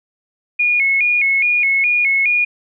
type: tone with vibrato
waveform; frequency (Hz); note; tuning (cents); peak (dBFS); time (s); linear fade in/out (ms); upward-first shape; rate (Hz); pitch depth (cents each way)
sine; 2309; D7; -30; -12; 0.59-2.45; 10; square; 2.4; 95
effects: none